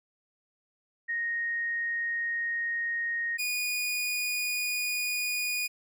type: tone pair in turn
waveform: sine / sawtooth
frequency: 1864.7 / 2458 Hz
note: A#6 / D#7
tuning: 0 / -22 cents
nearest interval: perfect fourth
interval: 478 cents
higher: second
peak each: -28 / -25 dBFS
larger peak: second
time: 1.08-3.38 / 3.38-5.68 s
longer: neither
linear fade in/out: 20 ms
effects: none